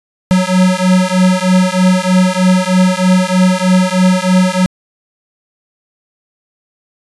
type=beating tone pair; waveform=square; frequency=183 / 186.2 Hz; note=F#3 / F#3; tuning=-19 / +11 cents; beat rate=3.2 Hz; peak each=-12 dBFS; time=0.31-4.66 s; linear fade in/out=0 ms; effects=resampled to 24000 Hz